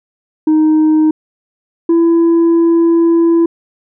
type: tone pair in turn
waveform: sine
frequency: 311.1 / 334.6 Hz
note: D#4 / E4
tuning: 0 / +26 cents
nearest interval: minor second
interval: 126 cents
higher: second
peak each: -4 dBFS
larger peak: neither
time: 0.47-1.11 / 1.89-3.46 s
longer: second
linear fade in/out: 5 ms
effects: tanh soft clip ceiling -6 dBFS